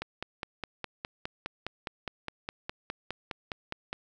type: click train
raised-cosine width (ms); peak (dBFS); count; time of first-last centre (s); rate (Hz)
0.3; -18; 20; 0.02-3.929; 4.86
effects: none